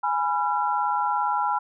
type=chord; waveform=sine; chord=F diminished; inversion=first; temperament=equal with one note detuned; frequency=830.6 / 987.8 / 1364.2 Hz; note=Ab5 / Cb6 / F6; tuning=0 / 0 / -41 cents; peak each=-25 / -25 / -28 dBFS; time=0.03-1.59 s; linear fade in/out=10 ms; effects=none